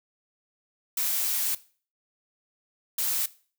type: noise bursts at uneven times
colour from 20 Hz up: blue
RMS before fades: -27 dBFS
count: 2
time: 0.97-1.55 / 2.98-3.26 s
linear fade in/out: 5 ms
effects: noise-tail reverb RT60 0.4 s tail -18 dB re dry